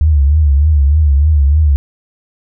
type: tone with vibrato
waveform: sine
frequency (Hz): 73.42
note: D2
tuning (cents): 0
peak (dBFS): -6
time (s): 0.01-1.76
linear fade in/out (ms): 0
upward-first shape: triangle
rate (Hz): 3.3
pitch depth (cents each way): 140
effects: none